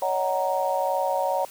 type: chord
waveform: sine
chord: D# minor seventh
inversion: third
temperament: just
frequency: 560 / 622.3 / 746.7 / 933.4 Hz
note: C#5 / D#5 / F#5 / A#5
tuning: +18 / 0 / +16 / +2 cents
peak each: -26 / -31 / -27 / -27 dBFS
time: 0.02-1.45 s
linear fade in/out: 2 ms
effects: white hiss -46 dBFS RMS until 1.5 s